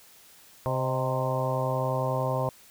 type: harmonic tone with a mistuned harmonic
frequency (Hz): 130.81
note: C3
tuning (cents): 0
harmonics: 1 / 2 / 3 / 4 / 5 / 6 / 7 / 8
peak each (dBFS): -29 / -39 / -38 / -31 / -32 / -38 / -34 / -35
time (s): 0.66-2.49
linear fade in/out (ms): 0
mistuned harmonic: 5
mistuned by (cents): -59
effects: white hiss -54 dBFS RMS until 2.7 s